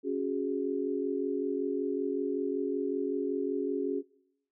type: chord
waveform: sine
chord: C# suspended fourth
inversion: none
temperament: equal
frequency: 277.2 / 370 / 415.3 Hz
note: C#4 / F#4 / G#4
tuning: 0 / 0 / 0 cents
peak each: -33 dBFS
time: 0.03-4.03 s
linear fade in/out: 50 ms
effects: noise-tail reverb RT60 0.8 s tail -23 dB re dry